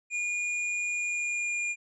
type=tone with pitch glide; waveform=square; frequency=2433 to 2416 Hz; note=D#7 to D7; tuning=-39 to +48 cents; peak=-29 dBFS; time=0.1-1.76 s; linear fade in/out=50 ms; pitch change=-13 cents; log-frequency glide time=0.97-1.5 s; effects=resampled to 22050 Hz